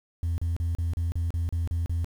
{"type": "tone bursts", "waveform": "sine", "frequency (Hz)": 84.2, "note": "E2", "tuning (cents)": 37, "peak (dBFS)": -22, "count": 10, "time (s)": [0.23, 2.045], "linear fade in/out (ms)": 0, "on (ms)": 150, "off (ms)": 35, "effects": ["tanh soft clip ceiling -23 dBFS", "9-bit"]}